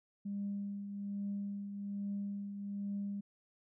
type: tone with tremolo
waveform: sine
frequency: 201.1 Hz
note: G3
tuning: 44 cents sharp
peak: -34 dBFS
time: 0.25-3.21 s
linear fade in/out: 10 ms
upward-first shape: triangle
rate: 1.2 Hz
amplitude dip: 55%
effects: tanh soft clip ceiling -31 dBFS